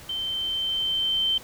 sine tone with level ramp, 3106 Hz, G7, 17 cents flat, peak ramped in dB -27 to -20 dBFS, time 0.09-1.38 s, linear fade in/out 5 ms, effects pink hiss -45 dBFS RMS until 1.43 s

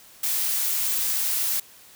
blue noise with amplitude modulation, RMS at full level -23 dBFS, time 0.23-1.6 s, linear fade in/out 5 ms, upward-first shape sine, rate 299 Hz, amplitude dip 35%, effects white hiss -50 dBFS RMS until 1.95 s

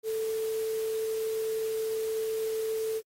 sine tone in noise, 441.9 Hz, A4, 7 cents sharp, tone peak -28 dBFS, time 0.03-3.02 s, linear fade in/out 50 ms, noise white, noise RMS -45 dBFS, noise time 0.03-3.02 s, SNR +14 dB, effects AAC 48 kbps

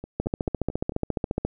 two click trains, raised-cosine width 2 ms, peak -22 / -11 dBFS, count 5 / 19, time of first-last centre 0.04-0.921 / 0.2-1.45 s, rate 4.54 / 14.4 Hz, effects none

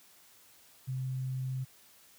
sine tone, 130.3 Hz, C3, 7 cents flat, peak -32 dBFS, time 0.87-1.65 s, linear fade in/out 20 ms, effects white hiss -60 dBFS RMS until 2.18 s + high-pass 60 Hz 12 dB/octave

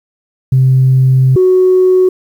sine tone pair in turn, 130.81 / 370 Hz, C3 / F#4, 0 / 0 cents, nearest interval octave + tritone, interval 1800 cents, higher second, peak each -4 dBFS, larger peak neither, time 0.52-1.36 / 1.36-2.09 s, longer first, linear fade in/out 5 ms, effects tanh soft clip ceiling -1 dBFS + 7-bit

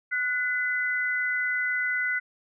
sine tone pair together, 1472 / 2018 Hz, F#6 / B6, -9 / +37 cents, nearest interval perfect fourth, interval 546 cents, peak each -27 dBFS, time 0.11-2.2 s, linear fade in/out 20 ms, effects none

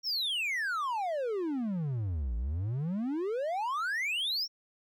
triangle exponential two-way sweep, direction down then up, 5670 to 54.5 to 5670 Hz, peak -28 dBFS, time 0.03-4.48 s, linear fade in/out 50 ms, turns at 2.36 s, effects none

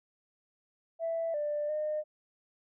sine tone with pitch steps, 661 / 592 / 609 Hz, E5 / D5 / D#5, +5 / +14 / -37 cents, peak -29 dBFS, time 0.99-2.04 s, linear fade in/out 50 ms, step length 350 ms, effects tanh soft clip ceiling -25 dBFS

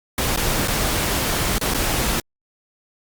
pink noise with dropouts, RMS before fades -21 dBFS, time 0.18-2.2 s, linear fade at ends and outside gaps 2 ms, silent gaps 0.362-0.373 / 0.676-0.681 / 1.583-1.612 / 1.738-1.745 s, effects Opus 48 kbps

